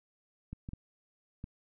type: clicks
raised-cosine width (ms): 5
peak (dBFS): -28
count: 4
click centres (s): 0.53 / 0.689 / 0.734 / 1.441
effects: none